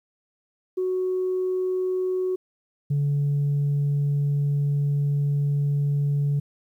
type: tone pair in turn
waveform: sine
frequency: 370 / 143.32 Hz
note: F#4 / D3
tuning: 0 / -42 cents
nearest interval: octave + major third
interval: 1642 cents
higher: first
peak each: -21 / -18 dBFS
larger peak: second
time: 0.77-2.36 / 2.9-6.4 s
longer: second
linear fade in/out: 10 ms
effects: tanh soft clip ceiling -18 dBFS + 10-bit